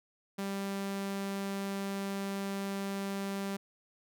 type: tone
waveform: sawtooth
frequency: 197 Hz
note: G3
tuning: 9 cents sharp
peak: -30 dBFS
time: 0.38-3.57 s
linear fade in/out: 10 ms
effects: none